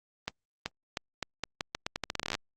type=accelerating click train; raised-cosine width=0.2 ms; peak=-14 dBFS; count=21; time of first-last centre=0.28-2.351 s; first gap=380 ms; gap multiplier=0.82; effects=Opus 32 kbps